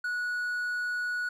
triangle tone, 1465 Hz, F#6, 18 cents flat, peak -27 dBFS, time 0.04-1.29 s, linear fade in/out 5 ms, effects none

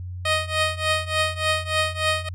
10% pulse tone with tremolo, 624 Hz, D#5, 5 cents sharp, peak -9 dBFS, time 0.25-2.29 s, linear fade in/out 5 ms, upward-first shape triangle, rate 3.4 Hz, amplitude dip 95%, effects added 90 Hz sine -30 dBFS peak until 2.34 s + low-pass 9000 Hz 12 dB/octave

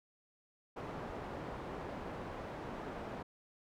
white low-pass noise, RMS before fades -44 dBFS, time 0.76-3.23 s, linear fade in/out 10 ms, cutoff 800 Hz, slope 12 dB/octave, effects none

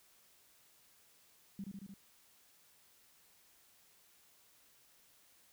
sine tone with echo, 196 Hz, G3, in tune, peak -40 dBFS, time 1.59-1.64 s, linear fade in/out 2 ms, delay 75 ms, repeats 4, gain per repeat -2 dB, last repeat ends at 1.94 s, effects white hiss -67 dBFS RMS until 5.52 s

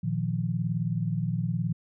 sine chord, Bb suspended fourth, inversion none, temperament equal, 116.54 / 155.56 / 174.61 Hz, Bb2 / Eb3 / F3, 0 / 0 / 0 cents, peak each -30 dBFS, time 0.03-1.73 s, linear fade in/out 10 ms, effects none

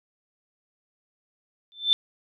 sine tone with exponential growth, 3543 Hz, A7, 11 cents sharp, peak -13 dBFS, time 1.72-1.93 s, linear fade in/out 0 ms, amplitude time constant 44 ms, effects none

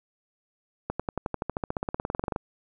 accelerating click train, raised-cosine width 1 ms, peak -14 dBFS, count 24, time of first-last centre 0.9-2.361 s, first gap 96 ms, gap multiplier 0.96, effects none

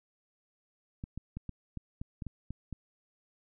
clicks, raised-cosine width 5 ms, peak -26 dBFS, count 10, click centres 1.039 / 1.176 / 1.37 / 1.493 / 1.773 / 2.015 / 2.222 / 2.267 / 2.506 / 2.727 s, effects none

